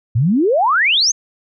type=exponential sweep; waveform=sine; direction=up; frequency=103.83 to 6650 Hz; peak=-11 dBFS; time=0.15-1.12 s; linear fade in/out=10 ms; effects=none